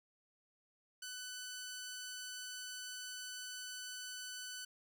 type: tone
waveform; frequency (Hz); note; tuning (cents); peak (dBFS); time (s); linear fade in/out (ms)
10% pulse; 1498; F#6; +21; -36; 1.02-4.65; 5
effects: none